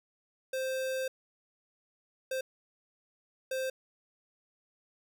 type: tone bursts at uneven times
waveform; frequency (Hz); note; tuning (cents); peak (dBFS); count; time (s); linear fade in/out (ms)
square; 523.3; C5; 0; -32; 3; 0.53-1.08 / 2.31-2.41 / 3.51-3.7; 5
effects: none